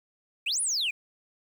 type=exponential two-way sweep; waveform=sine; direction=up then down; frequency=2328 to 10470 to 2328 Hz; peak=-23 dBFS; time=0.46-0.91 s; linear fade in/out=10 ms; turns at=0.61 s; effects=tanh soft clip ceiling -24 dBFS + 9-bit